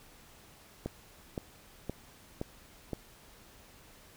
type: click train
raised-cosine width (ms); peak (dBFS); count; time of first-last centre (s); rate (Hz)
2; -21; 5; 0.86-2.933; 1.93
effects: pink hiss -57 dBFS RMS until 4.16 s